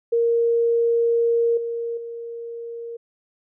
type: tone with level steps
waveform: sine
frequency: 466.2 Hz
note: A#4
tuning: in tune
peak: -16 / -24 / -30 dBFS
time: 0.12-2.97 s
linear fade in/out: 10 ms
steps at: 1.57 / 1.97 s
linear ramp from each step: 5 ms
effects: none